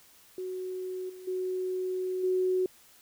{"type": "tone with level steps", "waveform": "sine", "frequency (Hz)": 370, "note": "F#4", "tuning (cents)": 0, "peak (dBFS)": [-33, -43, -29, -24], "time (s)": [0.38, 2.66], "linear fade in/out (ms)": 2, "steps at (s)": [1.09, 1.27, 2.23], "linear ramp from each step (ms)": 10, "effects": ["white hiss -58 dBFS RMS until 3.01 s"]}